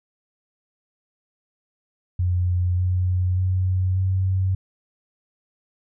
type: tone with pitch steps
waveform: sine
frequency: 89.5 / 91.06 / 92.66 / 94.28 Hz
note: F2 / F#2 / F#2 / F#2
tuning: +43 / -27 / +3 / +33 cents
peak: -18 dBFS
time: 2.19-4.55 s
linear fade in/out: 5 ms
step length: 590 ms
effects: none